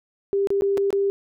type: tone with dropouts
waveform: sine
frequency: 396.9 Hz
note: G4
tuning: 22 cents sharp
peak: -18 dBFS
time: 0.33-1.1 s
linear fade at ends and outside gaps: 0 ms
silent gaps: 0.472-0.504 / 0.61-0.621 / 0.773-0.778 / 0.905-0.928 s
effects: none